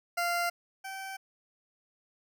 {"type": "tone pair in turn", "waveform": "20% pulse", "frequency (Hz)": [694, 772.5], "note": ["F5", "G5"], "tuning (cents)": [-11, -26], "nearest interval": "major second", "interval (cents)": 185, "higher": "second", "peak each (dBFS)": [-23, -33], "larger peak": "first", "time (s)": [[0.17, 0.5], [0.84, 1.17]], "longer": "neither", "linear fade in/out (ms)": 10, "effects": []}